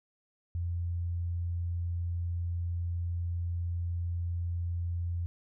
sine tone, 86.3 Hz, F2, 20 cents flat, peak -30 dBFS, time 0.55-5.26 s, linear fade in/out 0 ms, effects none

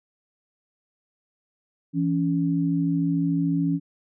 sine tone pair together, 166.7 / 280.4 Hz, E3 / C#4, +20 / +20 cents, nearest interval major sixth, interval 900 cents, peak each -23 dBFS, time 1.93-3.8 s, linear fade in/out 50 ms, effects none

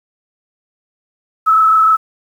sine tone with frequency modulation, 1300 Hz, E6, 24 cents flat, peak -7 dBFS, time 1.46-1.97 s, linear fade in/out 20 ms, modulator 26.6 Hz, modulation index 0.97, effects 7-bit

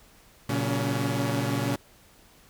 sawtooth tone cluster, 117.2 / 138.3 / 187.9 / 282.8 Hz, A#2 / C#3 / F#3 / C#4, +10 / -4 / +27 / +35 cents, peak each -25 / -27 / -31 / -26 dBFS, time 0.49-1.76 s, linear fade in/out 5 ms, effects pink hiss -56 dBFS RMS until 2.49 s

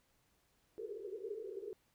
white band-pass noise, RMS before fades -45 dBFS, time 0.78-1.73 s, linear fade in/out 0 ms, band 380 to 450 Hz, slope 96 dB/octave, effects pink hiss -75 dBFS RMS until 1.94 s

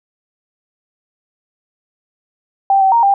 sine tone with pitch steps, 784 / 769 / 932 / 794 Hz, G5 / G5 / A#5 / G5, 0 / -33 / -1 / +22 cents, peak -8 dBFS, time 2.7-3.14 s, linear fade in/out 2 ms, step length 110 ms, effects none

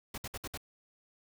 pink noise bursts, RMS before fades -40 dBFS, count 5, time 0.14-0.575 s, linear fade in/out 5 ms, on 39 ms, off 60 ms, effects none

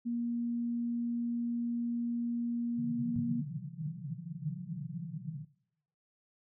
sine tone, 236.7 Hz, A#3, 27 cents sharp, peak -31 dBFS, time 0.05-3.42 s, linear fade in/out 20 ms
white band-pass noise, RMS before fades -40 dBFS, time 2.77-5.45 s, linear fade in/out 20 ms, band 130 to 180 Hz, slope 96 dB/octave
sine tone with exponential decay, 110.3 Hz, A2, 5 cents sharp, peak -33 dBFS, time 3.16-3.44 s, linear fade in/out 0 ms, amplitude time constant 60 ms
effects noise-tail reverb RT60 0.8 s tail -21 dB re dry

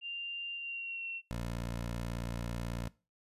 sine tone with pitch glide, 2788 to 2720 Hz, F7 to F7, -4 to -46 cents, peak -37 dBFS, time 0.01-1.22 s, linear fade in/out 50 ms, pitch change -42 cents, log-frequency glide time 0.53-1.07 s
15% pulse tone, 58.27 Hz, A#1, in tune, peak -30 dBFS, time 1.31-2.88 s, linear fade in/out 0 ms
effects noise-tail reverb RT60 0.3 s tail -20 dB re dry + resampled to 32000 Hz

